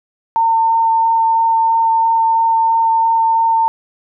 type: tone with vibrato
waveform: sine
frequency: 906 Hz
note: A#5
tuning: 50 cents flat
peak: -10 dBFS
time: 0.36-3.68 s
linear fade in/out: 0 ms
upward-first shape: sine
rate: 3 Hz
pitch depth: 9 cents each way
effects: none